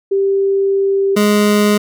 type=tone pair in turn; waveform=sine / 25% pulse; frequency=392.4 / 207.9 Hz; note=G4 / G#3; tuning=+2 / +2 cents; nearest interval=major seventh; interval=1100 cents; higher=first; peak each=-11 / -6 dBFS; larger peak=second; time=0.11-1.16 / 1.16-1.78 s; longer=first; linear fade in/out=10 ms; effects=none